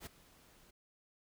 pink noise with ADSR envelope, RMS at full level -45 dBFS, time 0-0.71 s, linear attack 62 ms, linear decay 12 ms, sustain -19 dB, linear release 9 ms, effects none

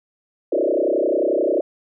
sine tone with frequency modulation, 465.3 Hz, A#4, 3 cents flat, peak -16 dBFS, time 0.52-1.61 s, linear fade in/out 5 ms, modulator 31.3 Hz, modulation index 4.6, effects none

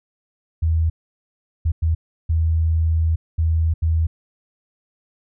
sine tone bursts at uneven times, 81 Hz, E2, 30 cents flat, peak -15 dBFS, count 6, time 0.62-0.9 / 1.65-1.72 / 1.82-1.95 / 2.29-3.16 / 3.38-3.74 / 3.82-4.07 s, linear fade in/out 10 ms, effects none

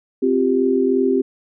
sine chord, C suspended fourth, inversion none, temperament equal, 261.6 / 349.2 / 392 Hz, C4 / F4 / G4, 0 / 0 / 0 cents, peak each -18 / -22 / -17 dBFS, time 0.22-1.22 s, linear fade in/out 10 ms, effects none

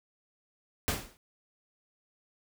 pink noise with exponential decay, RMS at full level -26 dBFS, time 0.88-1.17 s, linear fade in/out 0 ms, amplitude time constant 63 ms, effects none

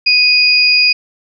sine tone pair together, 2489 / 4878 Hz, D#7 / D#8, 0 / -35 cents, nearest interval octave, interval 1165 cents, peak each -10 dBFS, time 0.06-0.93 s, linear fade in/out 10 ms, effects none

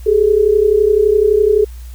sine tone pair together, 397.9 / 429.7 Hz, G4 / A4, +26 / -41 cents, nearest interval minor second, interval 133 cents, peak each -13 / -10 dBFS, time 0.06-1.65 s, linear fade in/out 10 ms, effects added 60 Hz sine -28 dBFS peak until 1.94 s + white hiss -46 dBFS RMS until 1.94 s

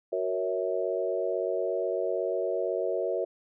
sine chord, F# dominant seventh, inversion none, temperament equal with one note detuned, 370 / 466.2 / 554.4 / 652.1 Hz, F#4 / A#4 / C#5 / E5, 0 / 0 / 0 / -19 cents, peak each -32 dBFS, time 0.12-3.25 s, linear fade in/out 10 ms, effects none

